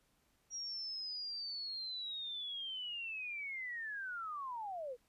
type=linear sweep; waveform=sine; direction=down; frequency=5700 to 462.6 Hz; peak=-40 dBFS; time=0.5-4.97 s; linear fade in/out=50 ms; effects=pink hiss -75 dBFS RMS until 5.08 s + resampled to 32000 Hz